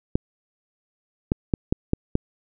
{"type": "clicks", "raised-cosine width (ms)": 3, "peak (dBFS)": -6, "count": 6, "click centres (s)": [0.155, 1.319, 1.538, 1.725, 1.934, 2.154], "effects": []}